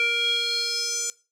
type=tone with band-pass filter sweep; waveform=square; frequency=470 Hz; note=A#4; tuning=14 cents sharp; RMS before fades=-25 dBFS; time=0-1.1 s; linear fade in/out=0 ms; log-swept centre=2500 to 6900 Hz; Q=5.6; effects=noise-tail reverb RT60 0.3 s tail -20 dB re dry